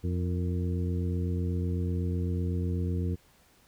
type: harmonic tone with a mistuned harmonic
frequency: 88 Hz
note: F2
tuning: 14 cents sharp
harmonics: 1 / 2 / 3 / 4 / 5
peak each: -28 / -34 / -38 / -40 / -42 dBFS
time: 0.03-3.16 s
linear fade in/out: 20 ms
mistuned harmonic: 5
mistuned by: +68 cents
effects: pink hiss -62 dBFS RMS until 3.67 s